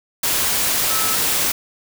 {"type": "tone in noise", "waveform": "sine", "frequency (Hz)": 1300, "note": "E6", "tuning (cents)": -24, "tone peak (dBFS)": -26, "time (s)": [0.9, 1.15], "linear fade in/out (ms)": 5, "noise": "white", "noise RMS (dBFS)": -19, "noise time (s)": [0.23, 1.52], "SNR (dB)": -10, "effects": []}